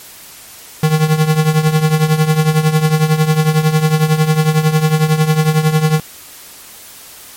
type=tone with tremolo; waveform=square; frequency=155.8 Hz; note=D#3; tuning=3 cents sharp; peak=-7 dBFS; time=0.83-6 s; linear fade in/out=2 ms; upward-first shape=triangle; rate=11 Hz; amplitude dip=80%; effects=white hiss -36 dBFS RMS until 7.36 s + MP3 64 kbps